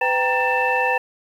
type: tone cluster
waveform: sine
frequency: 505 / 783 / 935 / 1782 / 2654 Hz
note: B4 / G5 / A#5 / A6 / E7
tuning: +39 / -2 / +5 / +22 / +11 cents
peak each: -23 dBFS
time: 0.01-0.98 s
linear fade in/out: 5 ms
effects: tanh soft clip ceiling -7 dBFS + 8-bit